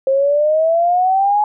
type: exponential sweep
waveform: sine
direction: up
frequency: 530 to 847 Hz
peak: -11 dBFS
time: 0.07-1.44 s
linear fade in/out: 2 ms
effects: none